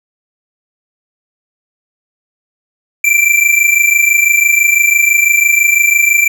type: tone pair together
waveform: square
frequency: 2337 / 2363 Hz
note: D7 / D7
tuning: -9 / +10 cents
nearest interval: unison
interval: 19 cents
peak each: -11 dBFS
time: 3.04-6.28 s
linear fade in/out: 5 ms
effects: none